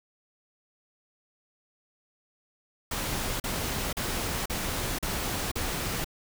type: noise bursts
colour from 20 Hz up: pink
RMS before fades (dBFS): -31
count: 6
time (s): 2.91-6.045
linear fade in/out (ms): 5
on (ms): 490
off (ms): 39
effects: none